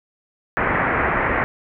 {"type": "low-pass noise", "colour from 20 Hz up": "white", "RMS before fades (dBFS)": -20, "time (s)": [0.57, 1.44], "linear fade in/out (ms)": 0, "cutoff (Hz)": 2100, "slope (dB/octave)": 48, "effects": []}